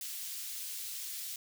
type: high-pass noise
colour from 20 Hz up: white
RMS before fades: -41 dBFS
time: 0.01-1.36 s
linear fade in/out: 2 ms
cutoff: 3000 Hz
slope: 12 dB/octave
effects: none